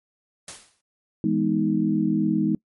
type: noise with exponential decay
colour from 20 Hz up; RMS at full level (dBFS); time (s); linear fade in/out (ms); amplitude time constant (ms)
white; -33; 0.48-0.81; 2; 71
type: chord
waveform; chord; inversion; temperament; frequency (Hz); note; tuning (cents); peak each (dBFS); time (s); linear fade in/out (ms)
sine; E major seventh; none; equal with one note detuned; 164.81 / 207.7 / 246.9 / 314.2; E3 / G#3 / B3 / D#4; 0 / 0 / 0 / +17; -27 / -23 / -27 / -23; 1.24-2.55; 2
effects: noise-tail reverb RT60 0.1 s tail -24 dB re dry + MP3 48 kbps